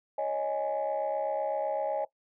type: chord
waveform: sine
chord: C# suspended second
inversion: none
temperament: equal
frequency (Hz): 554.4 / 622.3 / 830.6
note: C#5 / D#5 / G#5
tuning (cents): 0 / 0 / 0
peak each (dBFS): -31 / -31 / -32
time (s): 0.18-2.05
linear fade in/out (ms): 5
effects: noise-tail reverb RT60 0.1 s tail -18 dB re dry + tanh soft clip ceiling -22 dBFS